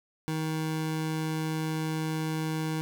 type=tone; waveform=25% pulse; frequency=157.8 Hz; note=D#3; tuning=25 cents sharp; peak=-25 dBFS; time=0.28-2.81 s; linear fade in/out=0 ms; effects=none